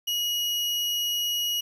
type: tone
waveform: 35% pulse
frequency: 2901 Hz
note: F#7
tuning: 35 cents flat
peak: -23 dBFS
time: 0.07-1.61 s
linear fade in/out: 10 ms
effects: 9-bit